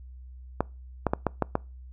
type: clicks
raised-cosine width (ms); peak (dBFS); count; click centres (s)
1; -9; 6; 0.606 / 1.067 / 1.135 / 1.267 / 1.423 / 1.554
effects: noise-tail reverb RT60 0.3 s tail -25 dB re dry + added 63 Hz sine -42 dBFS peak until 1.92 s